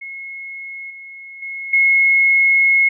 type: tone with level steps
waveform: sine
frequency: 2171 Hz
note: C#7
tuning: 37 cents flat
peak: -28 / -33 / -25 / -10 dBFS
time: 0.01-2.89 s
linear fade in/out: 10 ms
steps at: 0.9 / 1.42 / 1.73 s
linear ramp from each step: 5 ms
effects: none